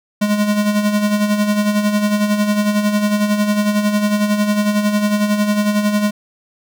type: tone with tremolo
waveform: square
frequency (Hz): 208.1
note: G#3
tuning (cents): +4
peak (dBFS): -12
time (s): 0.21-6.11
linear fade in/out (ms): 10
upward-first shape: sine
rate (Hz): 11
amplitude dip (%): 55
effects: none